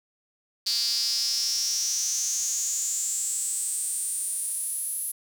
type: tone with high-pass filter sweep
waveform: sawtooth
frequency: 233.1 Hz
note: A#3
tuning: in tune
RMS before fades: -28 dBFS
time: 0.66-5.12 s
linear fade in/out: 10 ms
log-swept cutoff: 4600 to 11000 Hz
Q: 8.9
effects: none